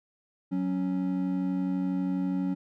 triangle tone pair together, 185 / 277.2 Hz, F#3 / C#4, 0 / 0 cents, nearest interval perfect fifth, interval 700 cents, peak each -27 dBFS, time 0.51-2.55 s, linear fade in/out 20 ms, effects none

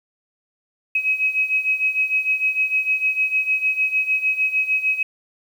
sine beating tone pair, 2544 / 2550.6 Hz, D#7 / D#7, +38 / +42 cents, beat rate 6.6 Hz, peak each -19 / -23 dBFS, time 0.95-5.03 s, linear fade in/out 5 ms, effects 8-bit

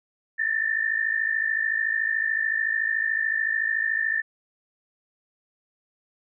sine tone pair together, 1760 / 1813.7 Hz, A6 / A#6, 0 / -48 cents, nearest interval minor second, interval 52 cents, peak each -25 dBFS, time 0.38-4.22 s, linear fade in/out 20 ms, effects none

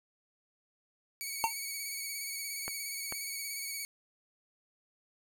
10% pulse tone with vibrato, 2242 Hz, C#7, 19 cents sharp, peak -28 dBFS, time 1.21-3.85 s, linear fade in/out 0 ms, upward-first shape square, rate 17 Hz, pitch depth 28 cents each way
square tone with exponential decay, 908 Hz, A#5, 46 cents flat, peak -22 dBFS, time 1.44-1.53 s, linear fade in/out 0 ms, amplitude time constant 19 ms
clicks, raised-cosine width 0.5 ms, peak -23 dBFS, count 2, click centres 2.68 / 3.124 s
effects none

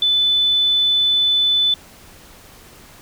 sine tone, 3500 Hz, A7, 10 cents flat, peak -13 dBFS, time 0.02-1.74 s, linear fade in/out 2 ms, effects pink hiss -44 dBFS RMS until 3.01 s

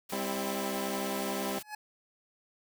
white noise, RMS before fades -43 dBFS, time 0.09-1.63 s, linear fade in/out 10 ms
15% pulse chord, C major, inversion second, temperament equal with one note detuned, 198.96 / 261.6 / 329.6 Hz, G3 / C4 / E4, +26 / 0 / 0 cents, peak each -28 / -31 / -33 dBFS, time 0.12-1.59 s, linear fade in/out 5 ms
25% pulse tone with exponential growth, 847 Hz, G#5, 34 cents sharp, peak -31 dBFS, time 1.58-1.75 s, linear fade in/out 5 ms, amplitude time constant 35 ms
effects none

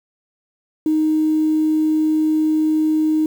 sine tone, 311.1 Hz, D#4, in tune, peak -13 dBFS, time 0.86-3.26 s, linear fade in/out 2 ms, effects tanh soft clip ceiling -9 dBFS + 7-bit

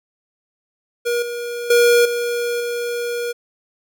square tone with level steps, 477.6 Hz, A#4, 42 cents sharp, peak -18 / -25 / -11 / -20 / -22 dBFS, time 1.05-3.33 s, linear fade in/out 20 ms, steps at 1.22 / 1.7 / 2.05 / 2.6 s, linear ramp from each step 5 ms, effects none

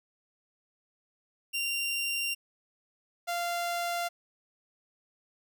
sawtooth tone pair in turn, 2772 / 693 Hz, F7 / F5, -14 / -14 cents, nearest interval 2 octaves, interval 2400 cents, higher first, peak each -26 dBFS, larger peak neither, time 1.53-2.35 / 3.27-4.09 s, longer neither, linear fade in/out 20 ms, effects none

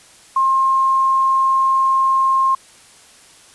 sine tone with quantisation, 1065 Hz, C6, 30 cents sharp, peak -12 dBFS, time 0.36-2.55 s, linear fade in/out 5 ms, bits 7, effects white hiss -46 dBFS RMS until 3.54 s + resampled to 24000 Hz

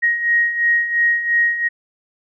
sine beating tone pair, 1879 / 1881.9 Hz, A#6 / A#6, +13 / +16 cents, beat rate 2.9 Hz, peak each -21 / -15 dBFS, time 0.02-1.69 s, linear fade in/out 20 ms, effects none

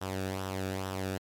sawtooth tone with flanger, 95 Hz, F#2, 46 cents sharp, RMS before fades -35 dBFS, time 0.01-1.18 s, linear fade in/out 10 ms, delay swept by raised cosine 0.44 to 0.99 ms, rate 2.3 Hz, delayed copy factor -0.6, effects MP3 64 kbps

